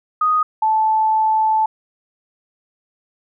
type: tone pair in turn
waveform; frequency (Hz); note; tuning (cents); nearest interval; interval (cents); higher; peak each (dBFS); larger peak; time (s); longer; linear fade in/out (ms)
sine; 1244.5 / 873.9; D#6 / A5; 0 / -12; tritone; 612; first; -13; neither; 0.21-0.43 / 0.62-1.66; second; 5
effects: none